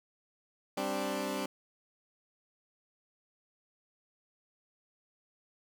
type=chord; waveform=15% pulse; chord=G suspended fourth; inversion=none; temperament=equal; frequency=196 / 261.6 / 293.7 Hz; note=G3 / C4 / D4; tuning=0 / 0 / 0 cents; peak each=-31 dBFS; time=0.77-1.46 s; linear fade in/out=5 ms; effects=none